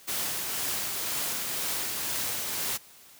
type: noise with tremolo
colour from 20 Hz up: white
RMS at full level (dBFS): -30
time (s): 0.07-2.78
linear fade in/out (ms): 20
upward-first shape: triangle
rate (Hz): 2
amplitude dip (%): 30
effects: white hiss -53 dBFS RMS until 3.19 s + high-pass 60 Hz 12 dB/octave